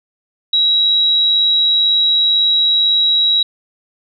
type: tone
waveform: sine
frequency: 3866 Hz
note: B7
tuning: 38 cents flat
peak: -10 dBFS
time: 0.53-3.43 s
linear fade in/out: 5 ms
effects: none